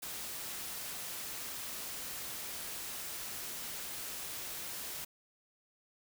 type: noise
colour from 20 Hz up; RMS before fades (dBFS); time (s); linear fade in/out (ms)
white; -42; 0.02-5.05; 10
effects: none